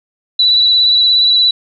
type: tone with vibrato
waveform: sine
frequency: 3951 Hz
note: B7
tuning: in tune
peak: -7 dBFS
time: 0.39-1.51 s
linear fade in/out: 5 ms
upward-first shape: triangle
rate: 17 Hz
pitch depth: 28 cents each way
effects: none